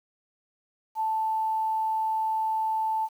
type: tone with quantisation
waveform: sine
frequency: 880 Hz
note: A5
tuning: in tune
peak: -24 dBFS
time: 0.95-3.09 s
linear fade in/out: 50 ms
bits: 9
effects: none